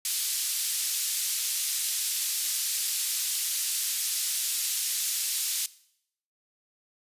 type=band-pass noise; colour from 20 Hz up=white; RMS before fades=-29 dBFS; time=0.05-5.66 s; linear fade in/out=2 ms; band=3600 to 13000 Hz; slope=12 dB/octave; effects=noise-tail reverb RT60 0.7 s tail -19 dB re dry + resampled to 32000 Hz